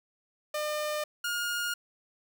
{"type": "tone pair in turn", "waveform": "sawtooth", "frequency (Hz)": [603, 1423.9], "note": ["D5", "F6"], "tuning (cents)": [46, 33], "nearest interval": "octave + minor third", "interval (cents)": 1487, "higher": "second", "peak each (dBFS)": -26, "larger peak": "neither", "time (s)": [[0.54, 1.04], [1.24, 1.74]], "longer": "neither", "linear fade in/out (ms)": 5, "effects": []}